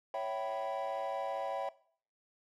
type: chord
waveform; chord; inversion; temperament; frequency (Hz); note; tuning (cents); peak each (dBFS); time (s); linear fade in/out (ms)
triangle; C# half-diminished seventh; none; equal with one note detuned; 554.4 / 659.3 / 772.3 / 987.8; C#5 / E5 / G5 / B5; 0 / 0 / -26 / 0; -36 / -36 / -36 / -40; 0.14-1.69; 2
effects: noise-tail reverb RT60 0.5 s tail -19 dB re dry + tanh soft clip ceiling -27 dBFS

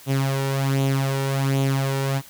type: tone with flanger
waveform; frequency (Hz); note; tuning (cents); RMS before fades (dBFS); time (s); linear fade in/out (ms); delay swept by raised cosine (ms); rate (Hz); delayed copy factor
sawtooth; 136; C#3; -33; -22; 0.06-2.22; 50; 0.29 to 2.19; 1.3; +0.6
effects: white hiss -46 dBFS RMS until 2.29 s

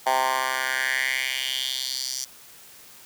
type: tone with high-pass filter sweep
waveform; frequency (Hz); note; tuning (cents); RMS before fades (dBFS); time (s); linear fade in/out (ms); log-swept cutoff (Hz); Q
10% pulse; 130.81; C3; 0; -26; 0.06-2.25; 10; 820 to 5700; 3.6
effects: white hiss -48 dBFS RMS until 3.05 s + high-pass 60 Hz 12 dB/octave

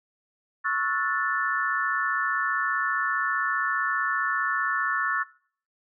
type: chord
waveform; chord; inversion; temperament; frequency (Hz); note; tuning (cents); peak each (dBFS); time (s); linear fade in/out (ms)
sine; F# minor seventh; second; equal with one note detuned; 1108.7 / 1318.5 / 1453.7 / 1760; C#6 / E6 / F#6 / A6; 0 / 0 / -31 / 0; -29 / -30 / -30 / -27; 0.64-5.24; 20
effects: noise-tail reverb RT60 0.5 s tail -21 dB re dry

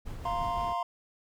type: noise with tremolo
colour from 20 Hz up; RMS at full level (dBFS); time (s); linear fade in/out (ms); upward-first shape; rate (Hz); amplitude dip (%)
brown; -38; 0.05-0.74; 20; sine; 5.7; 25
type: chord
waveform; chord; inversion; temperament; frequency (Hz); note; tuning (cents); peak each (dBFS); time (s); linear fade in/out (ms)
triangle; F suspended fourth; none; just; 698.5 / 931.3 / 1047.7; F5 / Bb5 / C6; 0 / -2 / +2; -31 / -33 / -31; 0.25-0.83; 5
effects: none

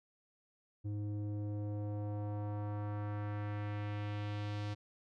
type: tone with low-pass filter sweep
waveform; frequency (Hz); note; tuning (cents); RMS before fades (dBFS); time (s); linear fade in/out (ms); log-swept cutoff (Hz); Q
square; 103.83; G#2; 0; -39; 0.84-4.75; 20; 270 to 4600; 1.3
effects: none

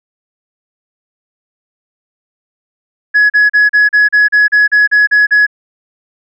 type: tone bursts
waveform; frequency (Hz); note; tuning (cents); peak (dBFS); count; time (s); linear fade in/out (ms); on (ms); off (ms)
sine; 1684; G#6; +24; -3; 12; 3.14-5.467; 20; 160; 37
effects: tanh soft clip ceiling -3 dBFS

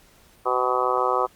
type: harmonic tone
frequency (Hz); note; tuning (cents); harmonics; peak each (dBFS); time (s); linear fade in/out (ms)
126.3; B2; +39; 3 / 4 / 5 / 6 / 7 / 8 / 9 / 10; -28 / -26 / -32 / -27 / -32 / -27 / -26 / -27; 0.45-1.27; 20
effects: pink hiss -55 dBFS RMS until 1.35 s + Opus 48 kbps

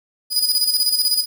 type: tone with tremolo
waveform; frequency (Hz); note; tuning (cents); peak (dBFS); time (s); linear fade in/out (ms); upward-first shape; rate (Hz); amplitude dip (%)
sawtooth; 4946; D#8; -11; -11; 0.3-1.26; 50; square; 16; 55
effects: 8-bit

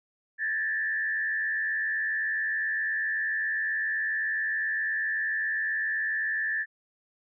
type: tone with frequency modulation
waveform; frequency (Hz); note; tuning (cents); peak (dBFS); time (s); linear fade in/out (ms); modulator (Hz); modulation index
sine; 1752; A6; -8; -26; 0.38-6.66; 50; 87.5; 0.86
effects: none

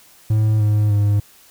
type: tone with pitch steps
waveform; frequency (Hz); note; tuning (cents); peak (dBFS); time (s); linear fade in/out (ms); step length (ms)
triangle; 108.3 / 105.52 / 102.81; A2 / G#2 / G#2; -27 / +28 / -17; -11; 0.3-1.2; 5; 300
effects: white hiss -49 dBFS RMS until 1.5 s

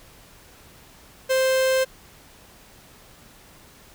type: tone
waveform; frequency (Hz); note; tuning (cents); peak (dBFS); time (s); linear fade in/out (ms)
45% pulse; 523.3; C5; 0; -18; 1.29-1.85; 20
effects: pink hiss -50 dBFS RMS until 3.94 s

